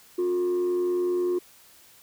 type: tone with frequency modulation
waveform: sine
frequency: 357.4 Hz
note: F4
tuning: 40 cents sharp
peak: -20 dBFS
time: 0.18-1.39 s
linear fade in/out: 10 ms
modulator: 89.6 Hz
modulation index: 0.24
effects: tanh soft clip ceiling -21 dBFS + white hiss -54 dBFS RMS until 2.02 s